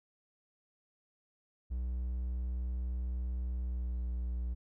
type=tone with pitch glide; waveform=triangle; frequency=61.74 to 60.54 Hz; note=B1 to B1; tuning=0 to -34 cents; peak=-31 dBFS; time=1.7-4.55 s; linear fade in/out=20 ms; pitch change=-34 cents; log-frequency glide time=3.61-4.06 s; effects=none